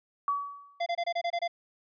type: tone with exponential decay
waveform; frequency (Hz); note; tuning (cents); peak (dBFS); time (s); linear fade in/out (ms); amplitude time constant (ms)
sine; 1137; C#6; +44; -23; 0.28-0.84; 1; 120
type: tone bursts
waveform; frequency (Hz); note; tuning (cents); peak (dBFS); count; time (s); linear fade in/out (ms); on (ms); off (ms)
square; 689; F5; -24; -28; 8; 0.8-1.479; 10; 63; 25
effects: resampled to 11025 Hz